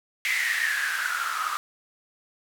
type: noise with band-pass filter sweep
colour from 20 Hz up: blue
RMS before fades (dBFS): -27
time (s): 0.25-1.57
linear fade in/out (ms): 0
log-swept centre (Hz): 2100 to 1200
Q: 9.8
effects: none